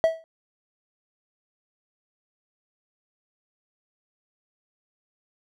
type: tone with exponential decay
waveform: triangle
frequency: 650 Hz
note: E5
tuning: 24 cents flat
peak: -11 dBFS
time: 0.04-0.24 s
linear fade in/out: 0 ms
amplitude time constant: 43 ms
effects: none